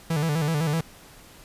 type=tone with vibrato; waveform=45% pulse; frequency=155.56 Hz; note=D#3; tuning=in tune; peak=-22 dBFS; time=0.1-0.81 s; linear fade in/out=5 ms; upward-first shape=square; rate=7.9 Hz; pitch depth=96 cents each way; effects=pink hiss -49 dBFS RMS until 1.44 s + resampled to 32000 Hz